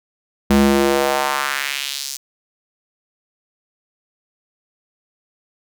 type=tone with high-pass filter sweep; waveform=square; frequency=69.3 Hz; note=C#2; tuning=in tune; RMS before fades=-18 dBFS; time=0.5-2.17 s; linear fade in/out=5 ms; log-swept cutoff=160 to 6200 Hz; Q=1.8; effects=none